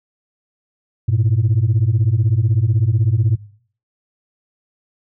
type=beating tone pair; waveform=sine; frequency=101.8 / 117.8 Hz; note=G#2 / A#2; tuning=-34 / +19 cents; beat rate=16 Hz; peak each=-14 dBFS; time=1.08-3.36 s; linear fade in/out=10 ms; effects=noise-tail reverb RT60 0.5 s tail -19 dB re dry + tanh soft clip ceiling -9 dBFS